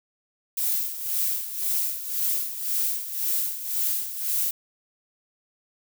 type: noise with tremolo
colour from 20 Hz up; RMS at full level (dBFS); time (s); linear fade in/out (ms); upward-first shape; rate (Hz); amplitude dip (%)
violet; -24; 0.57-4.51; 5; sine; 1.9; 70
effects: none